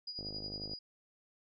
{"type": "tone with tremolo", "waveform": "sine", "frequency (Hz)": 4900, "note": "D#8", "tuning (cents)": -27, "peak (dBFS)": -38, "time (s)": [0.07, 0.79], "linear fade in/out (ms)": 5, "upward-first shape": "sine", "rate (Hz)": 11, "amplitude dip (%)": 65}
{"type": "click train", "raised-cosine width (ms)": 2, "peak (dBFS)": -33, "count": 29, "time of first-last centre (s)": [0.19, 0.735], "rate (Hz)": 51.4}
{"effects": []}